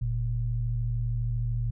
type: tone pair together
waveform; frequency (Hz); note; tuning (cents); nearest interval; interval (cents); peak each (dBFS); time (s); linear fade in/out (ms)
sine; 43.65 / 116.54; F1 / A#2; 0 / 0; octave + perfect fourth; 1700; -30 / -27; 0.01-1.71; 10
effects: none